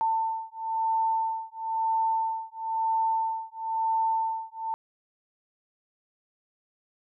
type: beating tone pair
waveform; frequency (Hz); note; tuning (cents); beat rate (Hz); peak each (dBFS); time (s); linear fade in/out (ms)
sine; 894 / 895; A5 / A5; +27 / +29; 1; -28; 0.01-4.74; 0
effects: none